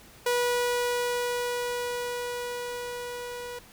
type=tone with level ramp; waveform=sawtooth; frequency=486.8 Hz; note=B4; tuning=25 cents flat; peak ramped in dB=-19 to -32 dBFS; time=0.26-3.59 s; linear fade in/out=5 ms; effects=pink hiss -52 dBFS RMS until 3.72 s